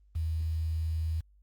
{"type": "tone with quantisation", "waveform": "sine", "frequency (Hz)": 80.3, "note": "E2", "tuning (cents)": -45, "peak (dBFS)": -28, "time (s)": [0.15, 1.21], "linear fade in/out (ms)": 10, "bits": 9, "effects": ["added 50 Hz sine -58 dBFS peak until 1.42 s", "Opus 32 kbps"]}